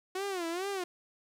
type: tone with vibrato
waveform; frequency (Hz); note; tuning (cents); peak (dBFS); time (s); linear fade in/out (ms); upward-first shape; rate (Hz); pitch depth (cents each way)
sawtooth; 364.1; F#4; -28; -29; 0.15-0.84; 5; sine; 2.3; 170
effects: low-pass 12000 Hz 12 dB/octave + 11-bit